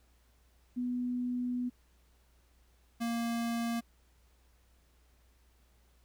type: tone pair in turn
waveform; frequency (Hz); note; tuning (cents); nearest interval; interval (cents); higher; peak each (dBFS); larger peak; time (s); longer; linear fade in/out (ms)
sine / square; 246.9 / 233; B3 / A#3; 0 / -1; minor second; 101; first; -31 / -32; first; 0.76-1.7 / 3-3.81; first; 20
effects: added 60 Hz sine -64 dBFS peak until 6.04 s + pink hiss -71 dBFS RMS until 6.04 s